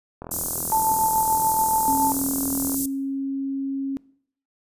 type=click train; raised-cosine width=1 ms; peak=-20 dBFS; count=106; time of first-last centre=0.22-2.744 s; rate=41.6 Hz
type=band-stop noise; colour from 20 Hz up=white; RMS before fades=-25 dBFS; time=0.31-2.86 s; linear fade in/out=5 ms; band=380 to 7000 Hz; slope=24 dB/octave
type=tone with tremolo; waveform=sine; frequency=880 Hz; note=A5; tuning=in tune; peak=-17 dBFS; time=0.72-2.12 s; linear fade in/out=0 ms; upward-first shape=sine; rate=7 Hz; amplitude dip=35%
type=tone; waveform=sine; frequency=272.3 Hz; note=C#4; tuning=31 cents flat; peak=-24 dBFS; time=1.88-3.97 s; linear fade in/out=0 ms
effects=noise-tail reverb RT60 0.6 s tail -21 dB re dry + resampled to 32000 Hz